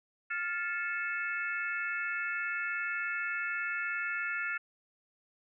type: harmonic tone with a mistuned harmonic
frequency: 437.4 Hz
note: A4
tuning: 10 cents flat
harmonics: 3 / 4 / 5 / 6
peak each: -35 / -37 / -39 / -41 dBFS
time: 0.3-4.58 s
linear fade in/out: 10 ms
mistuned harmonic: 3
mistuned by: +110 cents
effects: none